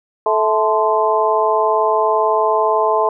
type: harmonic tone with a mistuned harmonic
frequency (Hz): 217.9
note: A3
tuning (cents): -17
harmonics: 2 / 3 / 4 / 5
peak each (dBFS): -18 / -18 / -18 / -18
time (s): 0.26-3.09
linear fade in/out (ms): 2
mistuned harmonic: 5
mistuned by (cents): -84
effects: none